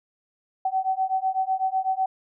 sine beating tone pair, 756 / 764 Hz, F#5 / G5, +37 / -45 cents, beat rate 8 Hz, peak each -25 dBFS, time 0.65-2.06 s, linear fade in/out 5 ms, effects none

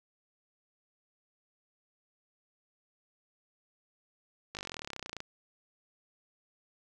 slowing click train, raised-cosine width 0.2 ms, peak -22 dBFS, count 25, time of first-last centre 4.55-5.204 s, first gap 19 ms, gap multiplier 1.03, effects none

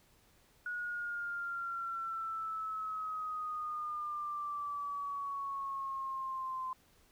sine exponential sweep, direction down, 1458 to 1032 Hz, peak -36 dBFS, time 0.66-6.73 s, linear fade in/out 2 ms, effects pink hiss -67 dBFS RMS until 7.11 s

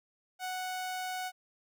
sawtooth tone, 740 Hz, F#5, in tune, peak -31 dBFS, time 0.39-1.32 s, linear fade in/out 50 ms, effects none

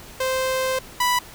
sawtooth tone pair in turn, 521 / 987.2 Hz, C5 / B5, -7 / -1 cents, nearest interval major seventh, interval 1106 cents, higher second, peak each -17 / -14 dBFS, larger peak second, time 0.2-0.79 / 1-1.19 s, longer first, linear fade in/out 5 ms, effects pink hiss -42 dBFS RMS until 1.34 s

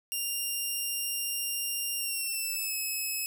5% pulse tone with pitch glide, 2794 to 2577 Hz, F7 to E7, 0 to -40 cents, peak -22 dBFS, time 0.12-3.26 s, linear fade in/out 0 ms, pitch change -140 cents, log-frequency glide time 1.97-2.75 s, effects none

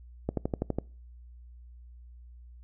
click train, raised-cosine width 2 ms, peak -15 dBFS, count 7, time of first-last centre 0.29-0.786 s, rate 12.1 Hz, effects noise-tail reverb RT60 0.4 s tail -25 dB re dry + added 60 Hz sine -47 dBFS peak until 2.63 s

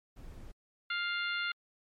brown noise, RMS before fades -47 dBFS, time 0.16-0.52 s, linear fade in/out 10 ms
harmonic tone, 700 Hz, F5, 4 cents sharp, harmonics 2 / 3 / 4 / 5 / 6, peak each -34 / -38 / -40 / -42 / -44 dBFS, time 0.9-1.52 s, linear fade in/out 5 ms
effects MP3 64 kbps

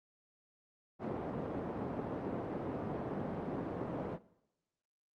pink band-pass noise, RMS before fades -39 dBFS, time 0.99-4.19 s, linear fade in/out 50 ms, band 160 to 690 Hz, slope 12 dB/octave, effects noise-tail reverb RT60 0.9 s tail -20 dB re dry + Opus 48 kbps

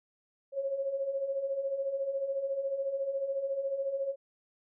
sine beating tone pair, 535 / 549 Hz, C5 / C#5, +38 / -17 cents, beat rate 14 Hz, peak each -38 / -31 dBFS, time 0.52-4.16 s, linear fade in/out 50 ms, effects none

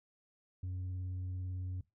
sine tone, 91.8 Hz, F#2, 13 cents flat, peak -34 dBFS, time 0.63-1.81 s, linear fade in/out 5 ms, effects noise-tail reverb RT60 0.2 s tail -21 dB re dry + tanh soft clip ceiling -36 dBFS

